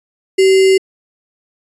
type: tone with sample-and-hold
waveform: sine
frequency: 382.6 Hz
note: G4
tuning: 42 cents flat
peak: -6 dBFS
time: 0.38-0.78 s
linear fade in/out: 10 ms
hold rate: 2450 Hz
effects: resampled to 22050 Hz